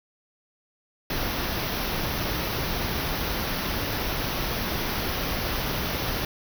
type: band-stop noise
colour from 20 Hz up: pink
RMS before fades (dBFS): -28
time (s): 1.1-6.25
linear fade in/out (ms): 2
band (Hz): 6000 to 11000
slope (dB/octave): 96
effects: none